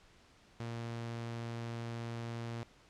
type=tone; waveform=sawtooth; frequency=116.54 Hz; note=A#2; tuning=in tune; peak=-35 dBFS; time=0.6-2.63 s; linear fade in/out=0 ms; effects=pink hiss -63 dBFS RMS until 2.89 s + low-pass 6000 Hz 12 dB/octave